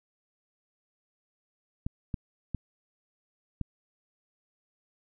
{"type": "clicks", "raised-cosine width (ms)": 5, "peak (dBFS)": -19, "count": 4, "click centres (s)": [1.865, 2.142, 2.547, 3.613], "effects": []}